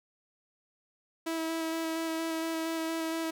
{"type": "tone with vibrato", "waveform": "sawtooth", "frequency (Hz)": 325.2, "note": "E4", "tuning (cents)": -23, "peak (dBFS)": -27, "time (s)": [1.26, 3.31], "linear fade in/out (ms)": 10, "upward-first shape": "square", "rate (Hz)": 4.3, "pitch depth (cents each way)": 11, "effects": []}